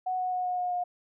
sine tone with pitch steps, 740 / 734.9 / 729.8 / 724.8 / 719.8 / 714.8 Hz, F#5 / F#5 / F#5 / F#5 / F#5 / F5, 0 / -12 / -24 / -36 / -48 / +40 cents, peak -27 dBFS, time 0.06-0.84 s, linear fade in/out 10 ms, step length 130 ms, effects none

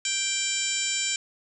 harmonic tone with a mistuned harmonic, 784 Hz, G5, in tune, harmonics 2 / 3 / 4 / 5 / 6 / 7 / 8 / 9 / 10, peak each -39 / -32 / -32 / -36 / -38 / -35 / -41 / -29 / -35 dBFS, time 0.05-1.16 s, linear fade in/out 2 ms, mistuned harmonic 9, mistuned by +22 cents, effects none

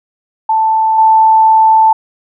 sine tone with level steps, 882 Hz, A5, 4 cents sharp, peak -8 / -4 dBFS, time 0.49-1.93 s, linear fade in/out 5 ms, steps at 0.98 s, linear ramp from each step 5 ms, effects none

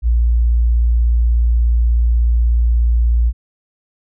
sine tone, 58.27 Hz, A#1, in tune, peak -10 dBFS, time 0.02-3.33 s, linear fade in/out 50 ms, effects none

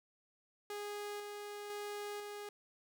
sawtooth tone with tremolo, 412.6 Hz, G#4, 11 cents flat, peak -37 dBFS, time 0.7-2.49 s, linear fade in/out 2 ms, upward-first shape square, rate 1 Hz, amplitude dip 30%, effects none

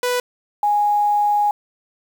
sawtooth / sine tone pair in turn, 493.9 / 827.9 Hz, B4 / G#5, 0 / -6 cents, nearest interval major sixth, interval 894 cents, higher second, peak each -14 dBFS, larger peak neither, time 0.03-0.2 / 0.63-1.51 s, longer second, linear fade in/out 2 ms, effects 7-bit

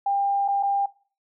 sine tone with dropouts, 798 Hz, G5, 31 cents sharp, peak -20 dBFS, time 0.06-0.86 s, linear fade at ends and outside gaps 5 ms, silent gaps 0.48-0.484 / 0.628-0.632 s, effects noise-tail reverb RT60 0.4 s tail -21 dB re dry

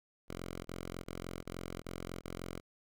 5% pulse tone bursts, 44.04 Hz, F1, 15 cents sharp, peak -30 dBFS, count 6, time 0.28-2.605 s, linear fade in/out 20 ms, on 370 ms, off 21 ms, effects none

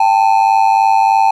triangle ring-modulated tone, 837 Hz, G#5, 13 cents sharp, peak -3 dBFS, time 0-1.31 s, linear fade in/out 5 ms, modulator 51.6 Hz, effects none

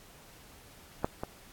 clicks, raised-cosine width 1 ms, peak -13 / -20 dBFS, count 2, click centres 1.045 / 1.235 s, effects pink hiss -55 dBFS RMS until 1.52 s + AAC 64 kbps

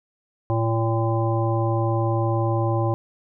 harmonic tone, 113.6 Hz, A#2, 44 cents flat, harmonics 1 / 3 / 5 / 7 / 9, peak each -21 / -26 / -28 / -29 / -31 dBFS, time 0.5-2.94 s, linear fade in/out 0 ms, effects none

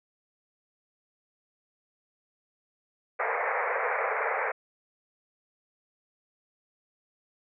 pink band-pass noise, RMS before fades -29 dBFS, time 3.19-4.52 s, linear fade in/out 10 ms, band 440 to 2300 Hz, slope 96 dB/octave, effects none

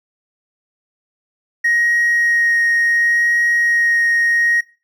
triangle tone with vibrato, 1878 Hz, A#6, 12 cents sharp, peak -10 dBFS, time 1.64-4.61 s, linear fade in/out 10 ms, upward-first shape sine, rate 0.7 Hz, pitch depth 9 cents each way, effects noise-tail reverb RT60 0.3 s tail -20 dB re dry + tanh soft clip ceiling -7 dBFS

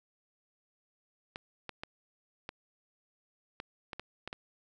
clicks, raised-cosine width 0.3 ms, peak -23 dBFS, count 9, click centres 1.359 / 1.693 / 1.835 / 2.491 / 3.601 / 3.932 / 3.996 / 4.276 / 4.329 s, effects none

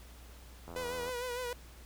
click train, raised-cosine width 1 ms, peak -32 dBFS, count 36, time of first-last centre 0.68-1.092 s, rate 84.9 Hz
sawtooth tone with vibrato, 493.9 Hz, B4, in tune, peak -32 dBFS, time 0.76-1.53 s, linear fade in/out 2 ms, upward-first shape sine, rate 6.6 Hz, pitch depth 52 cents each way
effects added 60 Hz sine -51 dBFS peak until 1.85 s + pink hiss -57 dBFS RMS until 1.85 s

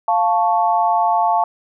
sine chord, F augmented, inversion none, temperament equal, 698.5 / 880 / 1108.7 Hz, F5 / A5 / C#6, 0 / 0 / 0 cents, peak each -17 / -16 / -22 dBFS, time 0.08-1.44 s, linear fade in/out 2 ms, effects none

